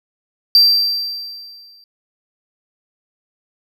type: tone with exponential decay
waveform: triangle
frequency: 4699 Hz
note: D8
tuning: in tune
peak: -4 dBFS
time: 0.55-1.84 s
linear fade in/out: 1 ms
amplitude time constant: 280 ms
effects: none